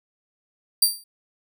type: tone with exponential decay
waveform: 15% pulse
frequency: 4699 Hz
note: D8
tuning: in tune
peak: -5 dBFS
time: 0.82-1.04 s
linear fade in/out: 5 ms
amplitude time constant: 47 ms
effects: none